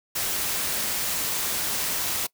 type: noise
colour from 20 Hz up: white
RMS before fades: -27 dBFS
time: 0.15-2.27 s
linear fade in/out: 10 ms
effects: noise-tail reverb RT60 0.1 s tail -22 dB re dry